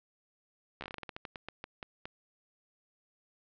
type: slowing click train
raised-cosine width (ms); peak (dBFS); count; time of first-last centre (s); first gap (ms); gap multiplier
0.3; -24; 17; 0.81-2.055; 13; 1.21
effects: low-pass 4000 Hz 12 dB/octave